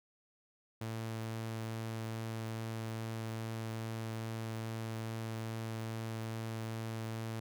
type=tone; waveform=sawtooth; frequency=112.2 Hz; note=A2; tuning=34 cents sharp; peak=-34 dBFS; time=0.81-7.4 s; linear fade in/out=5 ms; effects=none